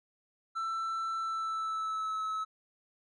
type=tone with pitch glide; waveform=triangle; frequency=1334 to 1294.5 Hz; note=E6 to E6; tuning=+20 to -32 cents; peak=-30 dBFS; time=0.55-2.45 s; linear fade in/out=20 ms; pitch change=-52 cents; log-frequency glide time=1.18-2.21 s; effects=resampled to 22050 Hz